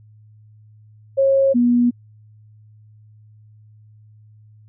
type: tone pair in turn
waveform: sine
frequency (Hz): 543 / 241.7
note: C#5 / B3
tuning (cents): -36 / -37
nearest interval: octave + major second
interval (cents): 1401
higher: first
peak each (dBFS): -12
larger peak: neither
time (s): 1.17-1.54 / 1.54-1.91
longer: neither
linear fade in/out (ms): 20
effects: added 107 Hz sine -45 dBFS peak until 4.68 s